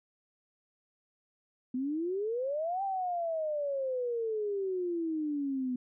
sine exponential two-way sweep, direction up then down, 246.9 to 794 to 246.9 Hz, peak -30 dBFS, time 1.74-5.76 s, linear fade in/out 5 ms, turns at 2.83 s, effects none

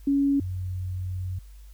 sine tone pair in turn, 279.6 / 91.94 Hz, C#4 / F#2, +15 / -10 cents, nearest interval octave + perfect fifth, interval 1925 cents, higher first, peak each -19 / -28 dBFS, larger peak first, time 0.07-0.4 / 0.4-1.39 s, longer second, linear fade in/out 5 ms, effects added 50 Hz sine -43 dBFS peak until 1.73 s + white hiss -61 dBFS RMS until 1.73 s

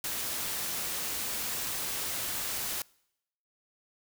white noise, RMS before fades -34 dBFS, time 0.04-2.82 s, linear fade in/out 2 ms, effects noise-tail reverb RT60 0.8 s tail -25 dB re dry

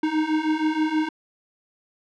square beating tone pair, 307.4 / 313.7 Hz, D#4 / D#4, -21 / +14 cents, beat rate 6.3 Hz, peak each -26 / -23 dBFS, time 0.03-1.09 s, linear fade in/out 5 ms, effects low-pass 3000 Hz 12 dB/octave

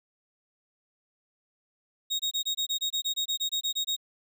35% pulse tone bursts, 3758 Hz, A#7, 13 cents sharp, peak -24 dBFS, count 16, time 2.1-3.965 s, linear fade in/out 20 ms, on 95 ms, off 23 ms, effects none

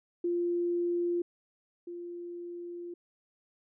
sine tone pair in turn, 347.7 / 347.7 Hz, F4 / F4, -8 / -8 cents, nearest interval unison, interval 0 cents, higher neither, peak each -27 / -38 dBFS, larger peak first, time 0.24-1.22 / 1.87-2.94 s, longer second, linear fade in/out 5 ms, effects none

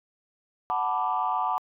sine chord, B minor seventh, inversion second, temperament equal, 740 / 880 / 987.8 / 1174.7 Hz, F#5 / A5 / B5 / D6, 0 / 0 / 0 / 0 cents, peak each -29 dBFS, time 0.7-1.58 s, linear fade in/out 0 ms, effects tanh soft clip ceiling -15 dBFS

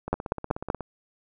two click trains, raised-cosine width 1 ms, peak -19 / -9 dBFS, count 13 / 4, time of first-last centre 0.08-0.807 / 0.13-0.701 s, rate 16.5 / 5.25 Hz, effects none

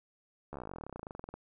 slowing click train, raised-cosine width 1 ms, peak -28 dBFS, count 30, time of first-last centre 0.53-1.34 s, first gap 13 ms, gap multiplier 1.05, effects none

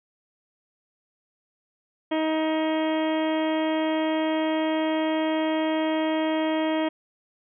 harmonic tone with a mistuned harmonic, 315.1 Hz, D#4, 22 cents sharp, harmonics 1 / 2 / 3 / 4 / 5 / 6 / 7 / 8 / 9 / 10, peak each -24 / -27 / -32 / -40 / -43 / -38 / -40 / -44 / -44 / -39 dBFS, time 2.11-6.89 s, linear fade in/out 10 ms, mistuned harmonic 10, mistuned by +38 cents, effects none

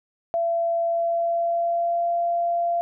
sine tone with pitch glide, 675 to 687.6 Hz, E5 to F5, +41 to -27 cents, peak -20 dBFS, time 0.34-2.81 s, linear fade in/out 0 ms, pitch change +32 cents, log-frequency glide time 0.88-2.1 s, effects none

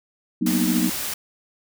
sine chord, B major seventh, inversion second, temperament equal, 185 / 233.1 / 246.9 / 311.1 Hz, F#3 / A#3 / B3 / D#4, 0 / 0 / 0 / 0 cents, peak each -24 dBFS, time 0.41-0.9 s, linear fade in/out 10 ms
white noise, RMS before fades -28 dBFS, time 0.46-1.14 s, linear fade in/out 5 ms
effects none

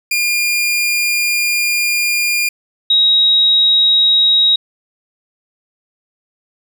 sawtooth / sine tone pair in turn, 2412 / 3805 Hz, D7 / A#7, +46 / +35 cents, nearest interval minor sixth, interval 789 cents, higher second, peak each -10 / -8 dBFS, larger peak second, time 0.11-2.49 / 2.9-4.56 s, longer first, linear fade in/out 5 ms, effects 8-bit

